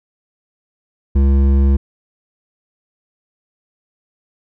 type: tone with hard clipping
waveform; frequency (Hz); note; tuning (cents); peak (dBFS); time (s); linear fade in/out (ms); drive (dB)
sine; 68.4; C#2; -23; -11; 1.15-1.77; 10; 10
effects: none